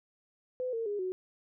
sine tone with pitch steps, 506 / 456 / 411 / 370.4 Hz, B4 / A#4 / G#4 / F#4, +42 / -38 / -18 / +2 cents, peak -31 dBFS, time 0.6-1.12 s, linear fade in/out 0 ms, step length 130 ms, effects none

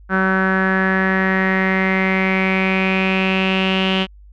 sawtooth tone with low-pass filter sweep, 189.5 Hz, F#3, 42 cents sharp, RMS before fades -17 dBFS, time 0.09-4.07 s, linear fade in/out 50 ms, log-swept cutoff 1500 to 3000 Hz, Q 7, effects added 50 Hz sine -40 dBFS peak until 4.32 s

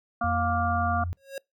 harmonic tone, 234.7 Hz, A#3, 12 cents sharp, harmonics 1 / 3 / 5 / 6, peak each -33 / -27 / -29 / -32 dBFS, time 0.21-1.04 s, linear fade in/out 5 ms
sine tone, 87.31 Hz, F2, in tune, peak -28 dBFS, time 0.24-1.13 s, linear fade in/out 0 ms
square tone with exponential growth, 546 Hz, C#5, 26 cents flat, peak -30 dBFS, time 1.17-1.38 s, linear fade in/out 2 ms, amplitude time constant 45 ms
effects noise-tail reverb RT60 0.2 s tail -26 dB re dry

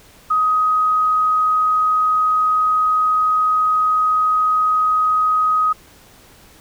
sine tone, 1257 Hz, D#6, 17 cents sharp, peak -13 dBFS, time 0.3-5.73 s, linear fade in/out 10 ms, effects pink hiss -47 dBFS RMS until 6.6 s

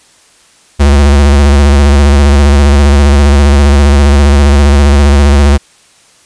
square tone with vibrato, 71.1 Hz, C#2, 45 cents sharp, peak -3 dBFS, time 0.79-5.58 s, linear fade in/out 20 ms, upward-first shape square, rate 15 Hz, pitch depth 51 cents each way, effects white hiss -44 dBFS RMS until 6.25 s + resampled to 22050 Hz

